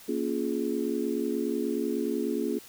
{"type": "chord", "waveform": "sine", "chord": "Bb minor seventh", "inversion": "none", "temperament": "just", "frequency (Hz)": [233.1, 279.7, 349.6, 419.5], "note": ["Bb3", "Db4", "F4", "Ab4"], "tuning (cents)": [0, 16, 2, 17], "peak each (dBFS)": -32, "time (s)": [0.08, 2.59], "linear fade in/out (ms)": 10, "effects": ["white hiss -50 dBFS RMS until 2.68 s"]}